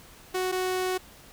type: tone pair in turn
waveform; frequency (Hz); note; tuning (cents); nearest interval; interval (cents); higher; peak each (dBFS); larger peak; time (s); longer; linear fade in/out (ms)
sawtooth; 370 / 370; F#4 / F#4; 0 / 0; unison; 0; neither; -22; neither; 0.34-0.52 / 0.52-0.98; second; 10
effects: pink hiss -51 dBFS RMS until 1.32 s